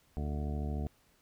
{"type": "harmonic tone", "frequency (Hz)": 73.42, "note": "D2", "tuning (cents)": 0, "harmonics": [1, 2, 3, 4, 5, 6, 8, 9, 10], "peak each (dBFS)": [-34, -40, -41, -47, -50, -48, -53, -52, -50], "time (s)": [0.17, 0.87], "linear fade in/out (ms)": 0, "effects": ["pink hiss -68 dBFS RMS until 1.21 s"]}